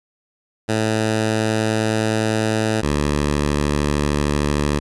10% pulse tone pair in turn, 109.7 / 73.22 Hz, A2 / D2, -5 / -5 cents, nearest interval perfect fifth, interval 700 cents, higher first, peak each -9 dBFS, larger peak neither, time 0.68-2.82 / 2.82-4.8 s, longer first, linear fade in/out 20 ms, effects resampled to 24000 Hz

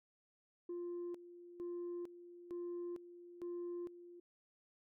sine tone with tremolo, 349.2 Hz, F4, in tune, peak -39 dBFS, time 0.69-4.2 s, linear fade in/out 5 ms, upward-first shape square, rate 1.1 Hz, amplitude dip 80%, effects tanh soft clip ceiling -39 dBFS

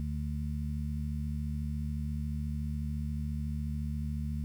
harmonic tone, 74.1 Hz, D2, 16 cents sharp, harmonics 1 / 2 / 3, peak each -34 / -37 / -39 dBFS, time 0-4.44 s, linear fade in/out 0 ms, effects 10-bit

